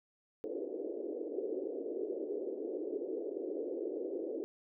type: band-pass noise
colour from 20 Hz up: white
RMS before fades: -39 dBFS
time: 0.44-4.44 s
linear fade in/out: 0 ms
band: 310 to 490 Hz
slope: 48 dB/octave
effects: none